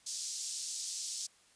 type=band-pass noise; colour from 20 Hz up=pink; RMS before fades=-40 dBFS; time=0.06-1.27 s; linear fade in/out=10 ms; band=5000 to 8400 Hz; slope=24 dB/octave; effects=white hiss -65 dBFS RMS until 1.55 s + resampled to 22050 Hz